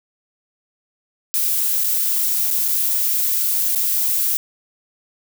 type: noise with dropouts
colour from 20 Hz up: violet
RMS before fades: -19 dBFS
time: 1.34-4.37 s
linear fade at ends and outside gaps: 0 ms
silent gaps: 1.837-1.843 / 2.505-2.51 / 2.68-2.684 / 3.749-3.758 s
effects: none